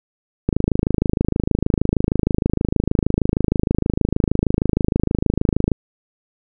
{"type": "click train", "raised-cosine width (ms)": 3, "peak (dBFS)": -3, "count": 139, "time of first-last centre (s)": [0.49, 5.717], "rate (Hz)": 26.4, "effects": []}